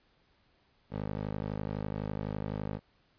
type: tone with band-pass filter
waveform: 15% pulse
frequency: 51.91 Hz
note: G#1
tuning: in tune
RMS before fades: -36 dBFS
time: 0.9-2.8 s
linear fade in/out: 50 ms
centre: 350 Hz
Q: 0.55
effects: pink hiss -69 dBFS RMS until 3.18 s + resampled to 11025 Hz